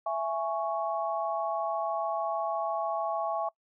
sine chord, C# minor, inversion first, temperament just, 665.2 / 831.5 / 1108.7 Hz, E5 / G#5 / C#6, +16 / +2 / 0 cents, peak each -31 / -33 / -34 dBFS, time 0.06-3.49 s, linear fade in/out 5 ms, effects noise-tail reverb RT60 0.1 s tail -24 dB re dry

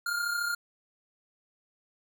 square tone pair together, 1403.4 / 1437 Hz, F6 / F6, +8 / +49 cents, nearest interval unison, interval 41 cents, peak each -30 / -37 dBFS, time 0.06-0.55 s, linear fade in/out 5 ms, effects none

